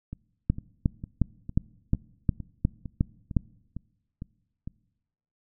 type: two click trains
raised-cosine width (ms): 5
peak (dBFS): -9 / -23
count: 9 / 11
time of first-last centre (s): 0.5-3.367 / 0.13-4.675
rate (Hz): 2.79 / 2.2
effects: noise-tail reverb RT60 1.0 s tail -24 dB re dry